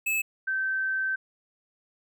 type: tone pair in turn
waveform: square / sine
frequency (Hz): 2603 / 1547.8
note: E7 / G6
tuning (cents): -22 / -22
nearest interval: major sixth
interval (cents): 900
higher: first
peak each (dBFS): -25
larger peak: neither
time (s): 0.06-0.22 / 0.47-1.16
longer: second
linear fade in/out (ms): 10
effects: none